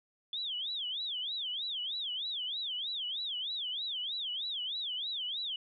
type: tone with vibrato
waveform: sine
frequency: 3400 Hz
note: G#7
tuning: 40 cents sharp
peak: -34 dBFS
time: 0.33-5.56 s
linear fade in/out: 2 ms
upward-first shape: sine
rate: 3.2 Hz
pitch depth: 260 cents each way
effects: none